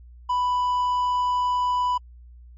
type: tone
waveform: triangle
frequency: 991 Hz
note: B5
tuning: 6 cents sharp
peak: -18 dBFS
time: 0.29-1.98 s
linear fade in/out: 10 ms
effects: added 60 Hz sine -43 dBFS peak until 2.57 s + MP3 32 kbps